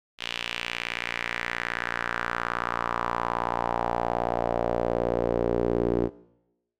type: tone with band-pass filter sweep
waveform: sawtooth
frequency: 58.8 Hz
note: A#1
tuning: 16 cents sharp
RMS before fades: -28 dBFS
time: 0.18-6.1 s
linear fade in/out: 50 ms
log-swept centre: 3100 to 370 Hz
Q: 2.7
effects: noise-tail reverb RT60 0.9 s tail -20 dB re dry